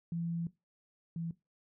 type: tone pair in turn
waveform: sine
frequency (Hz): 168.6 / 166.66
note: E3 / E3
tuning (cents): +39 / +19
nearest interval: unison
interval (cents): 20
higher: first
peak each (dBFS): -33 / -35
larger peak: first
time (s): 0.12-0.47 / 1.16-1.31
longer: first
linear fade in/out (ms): 2
effects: noise-tail reverb RT60 0.2 s tail -17 dB re dry